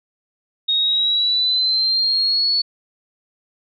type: exponential sweep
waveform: sine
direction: up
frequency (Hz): 3729 to 4435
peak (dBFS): -15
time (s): 0.68-2.62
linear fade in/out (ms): 10
effects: none